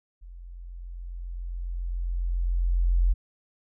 sine tone with level ramp, 43.65 Hz, F1, in tune, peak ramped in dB -41 to -17 dBFS, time 0.21-3.14 s, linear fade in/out 20 ms, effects none

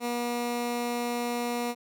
15% pulse tone, 240 Hz, B3, 49 cents flat, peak -22 dBFS, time 0-1.75 s, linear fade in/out 50 ms, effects none

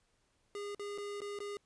square tone with dropouts, 408 Hz, G#4, 31 cents flat, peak -40 dBFS, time 0.55-1.57 s, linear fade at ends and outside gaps 1 ms, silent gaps 0.748-0.795 / 0.978-0.983 / 1.205-1.217 / 1.389-1.403 s, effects pink hiss -75 dBFS RMS until 1.65 s + resampled to 22050 Hz

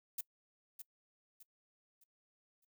violet noise with echo, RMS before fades -39 dBFS, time 0.18-0.21 s, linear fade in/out 5 ms, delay 610 ms, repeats 4, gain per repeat -9 dB, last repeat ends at 2.65 s, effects noise-tail reverb RT60 0.1 s tail -23 dB re dry

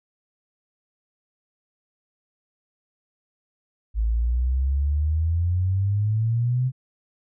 sine exponential sweep, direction up, 53.1 to 130.81 Hz, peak -19 dBFS, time 3.94-6.72 s, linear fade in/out 50 ms, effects none

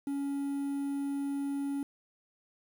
triangle tone with quantisation, 280 Hz, C#4, 18 cents sharp, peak -29 dBFS, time 0.07-1.83 s, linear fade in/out 2 ms, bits 9, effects none

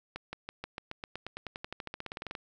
accelerating click train, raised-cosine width 0.3 ms, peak -22 dBFS, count 25, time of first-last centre 0.16-2.352 s, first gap 170 ms, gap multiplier 0.94, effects none

